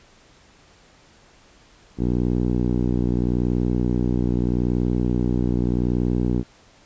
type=tone with low-pass filter; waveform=10% pulse; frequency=60.8 Hz; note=B1; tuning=26 cents flat; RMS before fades=-21 dBFS; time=1.97-6.44 s; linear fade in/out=50 ms; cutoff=350 Hz; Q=1.1; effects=pink hiss -53 dBFS RMS until 6.85 s + resampled to 16000 Hz